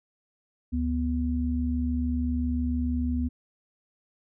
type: tone pair together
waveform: sine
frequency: 73.3 / 246 Hz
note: D2 / B3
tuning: -3 / -7 cents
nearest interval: octave + major sixth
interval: 2096 cents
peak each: -27 dBFS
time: 0.72-3.29 s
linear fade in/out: 20 ms
effects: none